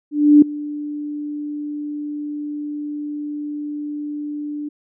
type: tone with ADSR envelope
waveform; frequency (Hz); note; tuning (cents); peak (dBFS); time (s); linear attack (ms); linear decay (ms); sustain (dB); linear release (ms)
sine; 295.2; D4; +9; -4; 0.11-4.69; 310; 4; -20; 10
effects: none